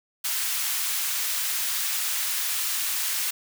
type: high-pass noise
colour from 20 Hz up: white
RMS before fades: -27 dBFS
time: 0.24-3.31 s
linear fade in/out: 10 ms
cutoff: 1300 Hz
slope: 12 dB/octave
effects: none